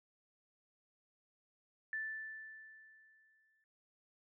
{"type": "tone with exponential decay", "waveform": "sine", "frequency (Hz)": 1760, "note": "A6", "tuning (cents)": 0, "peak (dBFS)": -36, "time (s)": [1.93, 3.64], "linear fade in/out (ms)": 1, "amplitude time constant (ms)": 370, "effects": []}